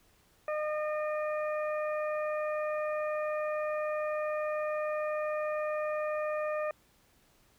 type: harmonic tone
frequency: 609 Hz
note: D#5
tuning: 37 cents flat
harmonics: 1 / 2 / 3 / 4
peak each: -31 / -38 / -43 / -46 dBFS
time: 0.48-6.71 s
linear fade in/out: 2 ms
effects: pink hiss -66 dBFS RMS until 7.58 s